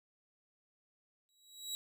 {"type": "tone with exponential growth", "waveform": "25% pulse", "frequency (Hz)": 3879, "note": "B7", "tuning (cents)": -32, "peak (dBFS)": -32, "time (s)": [1.29, 1.75], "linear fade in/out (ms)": 0, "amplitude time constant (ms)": 98, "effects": []}